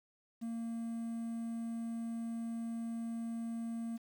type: tone with quantisation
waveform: triangle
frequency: 230 Hz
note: A#3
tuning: 23 cents flat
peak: -35 dBFS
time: 0.41-3.98 s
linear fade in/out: 20 ms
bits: 10
effects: none